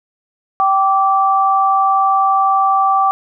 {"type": "tone pair together", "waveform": "sine", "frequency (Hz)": [777, 1165], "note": ["G5", "D6"], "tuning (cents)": [-16, -14], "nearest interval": "perfect fifth", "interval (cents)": 702, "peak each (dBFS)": -13, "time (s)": [0.6, 3.11], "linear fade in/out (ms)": 0, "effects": []}